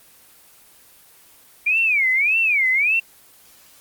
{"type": "tone with vibrato", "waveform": "sine", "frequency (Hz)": 2342, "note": "D7", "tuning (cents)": -5, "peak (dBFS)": -15, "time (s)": [1.66, 3], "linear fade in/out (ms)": 10, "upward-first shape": "sine", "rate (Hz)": 1.7, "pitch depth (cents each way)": 250, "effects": ["white hiss -50 dBFS RMS until 3.8 s", "Opus 24 kbps"]}